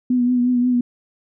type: tone with vibrato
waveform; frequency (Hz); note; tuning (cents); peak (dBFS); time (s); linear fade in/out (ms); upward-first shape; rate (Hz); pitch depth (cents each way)
sine; 246.9; B3; 0; -14; 0.1-0.81; 5; triangle; 5.6; 39
effects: none